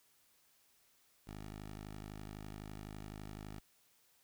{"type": "tone", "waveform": "10% pulse", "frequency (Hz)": 51.91, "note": "G#1", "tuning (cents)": 0, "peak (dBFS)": -38, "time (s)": [1.27, 3.6], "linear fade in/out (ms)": 5, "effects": ["white hiss -71 dBFS RMS until 4.23 s"]}